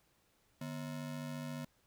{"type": "ring-modulated tone", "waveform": "square", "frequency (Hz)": 197.9, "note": "G3", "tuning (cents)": 17, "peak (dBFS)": -38, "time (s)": [0.61, 1.65], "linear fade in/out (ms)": 5, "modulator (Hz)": 47.2, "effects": ["pink hiss -73 dBFS RMS until 1.86 s"]}